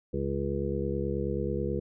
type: harmonic tone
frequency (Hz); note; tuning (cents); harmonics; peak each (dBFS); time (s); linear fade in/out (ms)
69.3; C#2; 0; 1 / 2 / 3 / 5 / 6 / 7; -35 / -35 / -35 / -35 / -35 / -35; 0.13-1.8; 10
effects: none